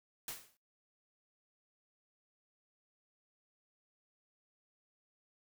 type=noise with exponential decay; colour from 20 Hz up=white; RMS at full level=-39 dBFS; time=0.28-0.57 s; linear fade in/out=2 ms; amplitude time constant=62 ms; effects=noise-tail reverb RT60 0.3 s tail -25 dB re dry